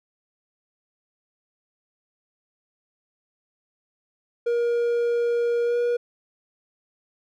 triangle tone with pitch glide, 473.6 to 479.9 Hz, A#4 to B4, +27 to -50 cents, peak -18 dBFS, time 4.46-5.97 s, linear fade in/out 10 ms, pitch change +23 cents, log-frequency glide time 5.64-5.77 s, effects none

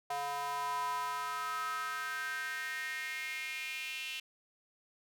square tone with high-pass filter sweep, 142.3 Hz, C#3, 46 cents sharp, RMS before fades -38 dBFS, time 0.1-4.2 s, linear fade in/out 5 ms, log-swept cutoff 790 to 2800 Hz, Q 5.6, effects none

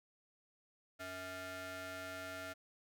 sawtooth ring-modulated tone, 370 Hz, F#4, in tune, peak -37 dBFS, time 0.99-2.54 s, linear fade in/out 20 ms, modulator 1020 Hz, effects none

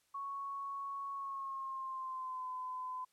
sine tone with pitch glide, 1108.7 to 1016.7 Hz, C#6 to B5, 0 to +50 cents, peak -39 dBFS, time 0.14-3.05 s, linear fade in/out 10 ms, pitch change -150 cents, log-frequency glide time 1.13-2.48 s, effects white hiss -75 dBFS RMS until 3.12 s + low-pass 11000 Hz 12 dB/octave

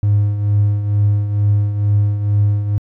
triangle tone with tremolo, 102.9 Hz, G#2, 16 cents flat, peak -6 dBFS, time 0.03-2.78 s, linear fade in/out 0 ms, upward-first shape triangle, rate 2.2 Hz, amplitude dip 70%, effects tanh soft clip ceiling -6 dBFS

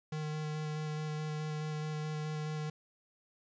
square tone with vibrato, 153.3 Hz, D#3, 25 cents flat, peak -36 dBFS, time 0.12-2.7 s, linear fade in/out 5 ms, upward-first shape square, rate 4.7 Hz, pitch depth 10 cents each way, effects resampled to 16000 Hz + 11-bit

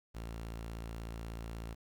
sawtooth tone, 56.4 Hz, A1, 44 cents sharp, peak -37 dBFS, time 0.14-1.75 s, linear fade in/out 20 ms, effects 11-bit

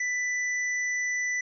square tone, 1985 Hz, B6, 8 cents sharp, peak -27 dBFS, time 0-1.41 s, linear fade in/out 5 ms, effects resampled to 16000 Hz

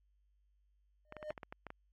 triangle tone with exponential growth, 609 Hz, D#5, 37 cents flat, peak -35 dBFS, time 1.05-1.31 s, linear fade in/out 1 ms, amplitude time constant 56 ms
clicks, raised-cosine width 0.5 ms, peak -30 dBFS, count 9, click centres 1.124 / 1.167 / 1.228 / 1.305 / 1.378 / 1.432 / 1.525 / 1.667 / 1.704 s
effects added 50 Hz sine -70 dBFS peak until 1.92 s + AAC 48 kbps

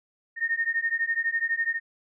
sine beating tone pair, 1832 / 1844 Hz, A#6 / A#6, -31 / -19 cents, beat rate 12 Hz, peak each -27 dBFS, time 0.36-1.8 s, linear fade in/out 50 ms, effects none

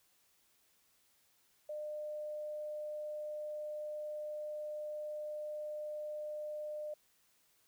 sine tone, 603 Hz, D5, 46 cents sharp, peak -39 dBFS, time 1.69-6.94 s, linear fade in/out 5 ms, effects white hiss -72 dBFS RMS until 7.67 s

